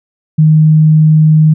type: tone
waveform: sine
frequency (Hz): 155.56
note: D#3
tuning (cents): 0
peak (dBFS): -3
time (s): 0.38-1.54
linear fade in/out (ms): 10
effects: none